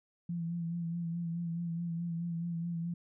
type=tone with vibrato; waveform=sine; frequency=169.3 Hz; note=E3; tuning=46 cents sharp; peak=-33 dBFS; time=0.29-2.94 s; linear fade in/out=5 ms; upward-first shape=sine; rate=4.7 Hz; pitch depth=35 cents each way; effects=none